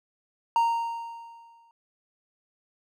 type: tone with exponential decay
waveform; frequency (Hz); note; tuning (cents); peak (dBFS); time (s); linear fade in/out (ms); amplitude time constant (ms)
triangle; 927; A#5; -10; -16; 0.56-1.71; 1; 250
effects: none